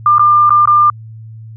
sine tone with dropouts, 1197 Hz, D6, 33 cents sharp, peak -5 dBFS, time 0.06-0.9 s, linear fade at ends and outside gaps 2 ms, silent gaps 0.183-0.194 / 0.495-0.505 / 0.656-0.674 s, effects added 111 Hz sine -29 dBFS peak until 1.56 s

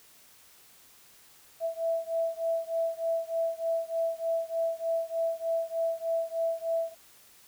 sine beating tone pair, 659.3 / 662.6 Hz, E5 / E5, 0 / +9 cents, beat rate 3.3 Hz, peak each -30 / -31 dBFS, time 1.6-6.95 s, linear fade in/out 50 ms, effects white hiss -57 dBFS RMS until 7.47 s

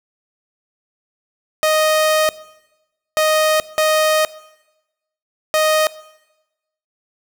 sawtooth tone bursts at uneven times, 622 Hz, D#5, 1 cent flat, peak -9 dBFS, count 4, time 1.63-2.29 / 3.17-3.6 / 3.78-4.25 / 5.54-5.87 s, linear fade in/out 0 ms, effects noise-tail reverb RT60 1.0 s tail -19 dB re dry

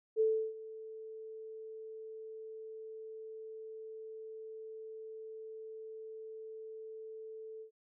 sine tone with ADSR envelope, 440 Hz, A4, in tune, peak -25 dBFS, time 0.16-7.71 s, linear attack 42 ms, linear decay 330 ms, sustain -19 dB, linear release 99 ms, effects none

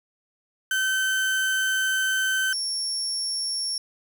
35% pulse tone pair in turn, 1538 / 5481 Hz, G6 / F8, -33 / -33 cents, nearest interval octave + minor seventh, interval 2200 cents, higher second, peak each -20 / -23 dBFS, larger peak first, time 0.71-2.53 / 2.53-3.78 s, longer first, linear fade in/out 2 ms, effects 10-bit

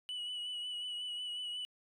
sine tone with vibrato, 2948 Hz, F#7, 7 cents flat, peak -35 dBFS, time 0.09-1.65 s, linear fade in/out 0 ms, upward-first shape sine, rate 5.5 Hz, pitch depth 28 cents each way, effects tanh soft clip ceiling -37 dBFS

